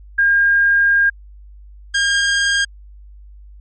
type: tone pair in turn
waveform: sine / sawtooth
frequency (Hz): 1614 / 1614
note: G#6 / G#6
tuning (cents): -50 / -50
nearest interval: unison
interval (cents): 0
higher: neither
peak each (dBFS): -10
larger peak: neither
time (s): 0.18-1.1 / 1.94-2.65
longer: first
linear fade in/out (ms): 10
effects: added 50 Hz sine -37 dBFS peak until 3.6 s + MP3 32 kbps